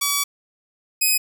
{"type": "tone pair in turn", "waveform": "5% pulse", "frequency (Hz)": [1141, 2519], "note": ["C#6", "D#7"], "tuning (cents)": [50, 21], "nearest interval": "octave + major second", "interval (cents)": 1371, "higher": "second", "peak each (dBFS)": -7, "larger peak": "neither", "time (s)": [[0.01, 0.24], [1.01, 1.18]], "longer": "first", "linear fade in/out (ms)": 10, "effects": []}